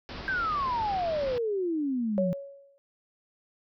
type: low-pass noise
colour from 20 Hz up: pink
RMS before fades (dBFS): -40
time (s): 0.09-1.38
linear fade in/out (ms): 0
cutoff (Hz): 5300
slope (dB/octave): 96
type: exponential sweep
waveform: sine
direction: down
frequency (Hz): 1597 to 168.9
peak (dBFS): -26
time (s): 0.28-2.33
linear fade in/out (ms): 0
type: tone with exponential decay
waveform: sine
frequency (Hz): 557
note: C#5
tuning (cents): +8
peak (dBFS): -22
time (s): 2.18-2.78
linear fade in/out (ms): 0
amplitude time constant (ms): 130
effects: none